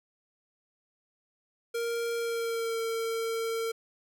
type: tone with pitch glide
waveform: square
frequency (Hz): 466.2 to 454.5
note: A#4 to A#4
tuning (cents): 0 to -44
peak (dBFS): -30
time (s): 1.74-3.72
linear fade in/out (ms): 10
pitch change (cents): -44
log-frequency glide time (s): 2.17-2.81
effects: none